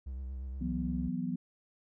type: tone with vibrato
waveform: triangle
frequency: 65.2 Hz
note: C2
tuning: 5 cents flat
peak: -35 dBFS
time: 0.06-1.09 s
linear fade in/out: 10 ms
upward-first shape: triangle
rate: 8.5 Hz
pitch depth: 79 cents each way
type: chord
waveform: sine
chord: E suspended second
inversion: none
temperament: just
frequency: 164.81 / 185.42 / 247.2 Hz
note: E3 / F#3 / B3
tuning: 0 / +4 / +2 cents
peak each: -38 / -36 / -35 dBFS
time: 0.61-1.36 s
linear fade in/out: 5 ms
effects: none